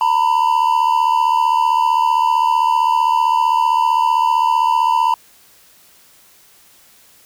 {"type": "tone pair together", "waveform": "triangle", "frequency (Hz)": [912.3, 987.8], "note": ["A#5", "B5"], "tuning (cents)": [-38, 0], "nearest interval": "minor second", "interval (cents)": 138, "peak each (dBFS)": -13, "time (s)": [0.01, 5.14], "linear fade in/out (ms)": 2, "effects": ["white hiss -49 dBFS RMS until 7.25 s"]}